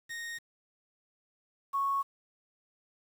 40% pulse / sine tone pair in turn, 1858 / 1104.8 Hz, A#6 / C#6, -6 / -6 cents, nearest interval major sixth, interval 900 cents, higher first, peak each -36 / -27 dBFS, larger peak second, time 0.09-0.39 / 1.73-2.03 s, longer neither, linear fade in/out 20 ms, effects low-pass 11000 Hz 12 dB/octave + 9-bit

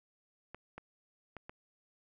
clicks, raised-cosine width 0.5 ms, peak -30 dBFS, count 4, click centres 0.546 / 0.78 / 1.367 / 1.495 s, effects none

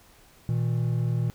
triangle tone pair together, 119.33 / 160 Hz, A#2 / D#3, +41 / +49 cents, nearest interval perfect fourth, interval 508 cents, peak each -22 / -27 dBFS, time 0.49-1.3 s, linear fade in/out 0 ms, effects pink hiss -56 dBFS RMS until 1.34 s

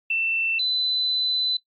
sine tone pair in turn, 2678 / 4012 Hz, E7 / B7, +27 / +26 cents, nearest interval perfect fifth, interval 699 cents, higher second, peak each -21 dBFS, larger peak neither, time 0.1-0.59 / 0.59-1.57 s, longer second, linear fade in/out 5 ms, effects noise-tail reverb RT60 0.1 s tail -17 dB re dry + AAC 48 kbps

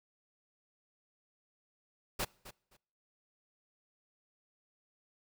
pink noise with echo, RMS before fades -34 dBFS, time 2.19-2.25 s, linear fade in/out 10 ms, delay 260 ms, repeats 2, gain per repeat -15 dB, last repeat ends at 2.77 s, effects noise-tail reverb RT60 0.7 s tail -25 dB re dry

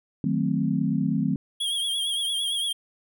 sine chord, D# diminished seventh, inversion none, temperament equal with one note detuned, 155.56 / 185 / 221.4 / 261.6 Hz, D#3 / F#3 / A3 / C4, 0 / 0 / +11 / 0 cents, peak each -27 dBFS, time 0.24-1.36 s, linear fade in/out 2 ms
square tone with vibrato, 3272 Hz, G#7, 26 cents flat, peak -25 dBFS, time 1.6-2.73 s, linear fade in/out 10 ms, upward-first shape triangle, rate 8.8 Hz, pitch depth 69 cents each way
effects none

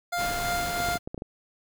25% pulse tone with tremolo, 700 Hz, F5, 4 cents sharp, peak -22 dBFS, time 0.12-0.98 s, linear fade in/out 10 ms, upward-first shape sine, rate 3 Hz, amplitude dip 35%
pink noise, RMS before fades -34 dBFS, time 0.16-0.99 s, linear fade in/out 50 ms
clicks, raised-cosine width 2 ms, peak -21 dBFS, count 7, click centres 0.803 / 0.887 / 0.956 / 1.075 / 1.145 / 1.178 / 1.221 s
effects none

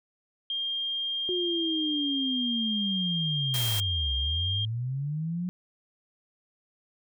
sine tone, 3209 Hz, G7, 40 cents sharp, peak -28 dBFS, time 0.5-4.65 s, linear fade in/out 2 ms
sine linear two-way sweep, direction down then up, 365.9 to 63.7 to 182.3 Hz, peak -28 dBFS, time 1.29-5.49 s, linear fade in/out 0 ms, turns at 4.15 s
white noise, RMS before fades -33 dBFS, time 3.54-3.8 s, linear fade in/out 0 ms
effects none

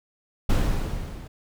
brown noise with level ramp, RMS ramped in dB -18 to -38 dBFS, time 0.49-1.28 s, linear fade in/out 10 ms, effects none

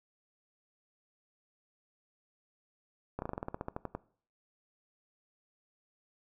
slowing click train, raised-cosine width 1 ms, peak -22 dBFS, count 14, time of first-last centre 3.19-3.95 s, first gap 31 ms, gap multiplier 1.1, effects noise-tail reverb RT60 0.5 s tail -20 dB re dry

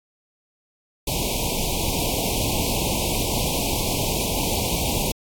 pink band-stop noise, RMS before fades -24 dBFS, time 1.07-5.12 s, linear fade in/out 5 ms, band 1000 to 2300 Hz, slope 96 dB/octave, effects AAC 64 kbps

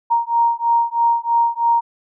sine beating tone pair, 932.3 / 935.4 Hz, A#5 / A#5, 0 / +6 cents, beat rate 3.1 Hz, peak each -17 dBFS, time 0.1-1.81 s, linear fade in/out 20 ms, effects none

